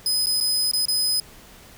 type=tone with dropouts; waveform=sawtooth; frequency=5030 Hz; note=D#8; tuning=18 cents sharp; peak=-17 dBFS; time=0.06-1.2 s; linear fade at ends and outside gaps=2 ms; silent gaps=0.26-0.268 / 0.403-0.409 / 0.714-0.734 / 0.855-0.883 s; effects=pink hiss -47 dBFS RMS until 1.77 s